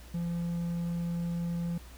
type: tone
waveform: triangle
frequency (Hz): 171.1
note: F3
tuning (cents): -35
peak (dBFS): -28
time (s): 0.14-1.78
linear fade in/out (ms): 5
effects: added 60 Hz sine -47 dBFS peak until 1.97 s + pink hiss -54 dBFS RMS until 1.97 s